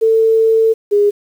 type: tone pair in turn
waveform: sine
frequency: 447 / 410.4 Hz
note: A4 / G#4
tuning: +27 / -21 cents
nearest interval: minor second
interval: 148 cents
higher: first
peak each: -8 dBFS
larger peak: neither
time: 0.01-0.74 / 0.91-1.11 s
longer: first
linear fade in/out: 20 ms
effects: 7-bit